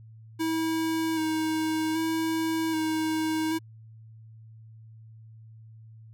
square tone with vibrato, 319.5 Hz, D#4, 46 cents sharp, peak -26 dBFS, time 0.39-3.59 s, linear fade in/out 20 ms, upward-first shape square, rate 0.64 Hz, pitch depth 19 cents each way, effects added 111 Hz sine -46 dBFS peak until 6.13 s

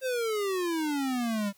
square exponential sweep, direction down, 532 to 196 Hz, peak -28 dBFS, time 0.01-1.53 s, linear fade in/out 50 ms, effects white hiss -63 dBFS RMS until 1.57 s

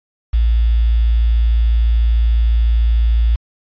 sine tone with quantisation, 56.9 Hz, A#1, 41 cents flat, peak -10 dBFS, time 0.33-3.36 s, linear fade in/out 10 ms, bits 6, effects resampled to 11025 Hz

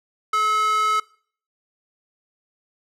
square tone with high-pass filter, 430.3 Hz, A4, 39 cents flat, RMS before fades -20 dBFS, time 0.33-1 s, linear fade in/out 5 ms, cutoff 1200 Hz, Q 4.5, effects noise-tail reverb RT60 0.5 s tail -21 dB re dry + low-pass 9000 Hz 12 dB/octave

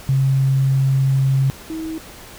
sine tone pair in turn, 134.6 / 320.1 Hz, C3 / D#4, +49 / +49 cents, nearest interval octave + minor third, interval 1500 cents, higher second, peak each -13 / -24 dBFS, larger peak first, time 0.09-1.5 / 1.7-1.98 s, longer first, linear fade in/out 0 ms, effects pink hiss -39 dBFS RMS until 2.38 s

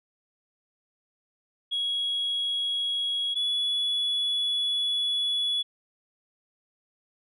sine tone pair in turn, 3322 / 3402 Hz, G#7 / G#7, 0 / +41 cents, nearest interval unison, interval 41 cents, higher second, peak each -24 / -22 dBFS, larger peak second, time 1.71-3.35 / 3.35-5.63 s, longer second, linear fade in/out 20 ms, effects tanh soft clip ceiling -22 dBFS

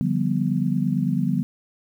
sine chord, G dominant seventh, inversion second, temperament just, 147 / 176.4 / 196 / 245 Hz, D3 / F3 / G3 / B3, +2 / +18 / 0 / -14 cents, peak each -25 dBFS, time 0.01-1.43 s, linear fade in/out 0 ms, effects 9-bit

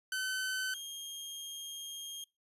sawtooth tone pair in turn, 1523 / 3227 Hz, F#6 / G7, +50 / +50 cents, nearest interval octave + minor second, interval 1300 cents, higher second, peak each -30 / -38 dBFS, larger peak first, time 0.12-0.74 / 0.74-2.24 s, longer second, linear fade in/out 2 ms, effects noise-tail reverb RT60 0.2 s tail -21 dB re dry + resampled to 32000 Hz

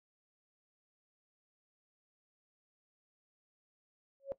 sine tone with exponential growth, 550 Hz, C#5, 14 cents flat, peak -30 dBFS, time 4.2-4.32 s, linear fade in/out 0 ms, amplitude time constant 24 ms, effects noise-tail reverb RT60 0.1 s tail -17 dB re dry

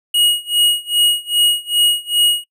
square tone with tremolo, 2890 Hz, F#7, 41 cents flat, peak -10 dBFS, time 0.14-2.44 s, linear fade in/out 5 ms, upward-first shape sine, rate 2.5 Hz, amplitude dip 95%, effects noise-tail reverb RT60 0.1 s tail -20 dB re dry

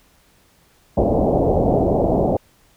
white low-pass noise, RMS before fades -17 dBFS, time 0.97-2.37 s, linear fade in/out 5 ms, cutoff 730 Hz, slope 48 dB/octave, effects pink hiss -56 dBFS RMS until 2.76 s

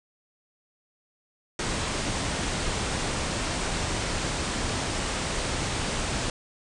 pink low-pass noise, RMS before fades -29 dBFS, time 1.59-6.3 s, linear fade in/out 2 ms, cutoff 9300 Hz, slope 96 dB/octave, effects none

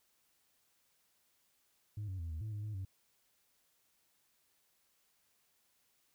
sine tone with pitch steps, 104.7 / 94.2 / 83.1 / 79 / 108.6 / 104 / 106.6 / 95.4 Hz, G#2 / F#2 / E2 / D#2 / A2 / G#2 / G#2 / G2, +15 / +32 / +15 / +27 / -22 / +3 / +46 / -47 cents, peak -36 dBFS, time 1.97-2.85 s, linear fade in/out 5 ms, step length 110 ms, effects tanh soft clip ceiling -37 dBFS + white hiss -75 dBFS RMS until 6.14 s

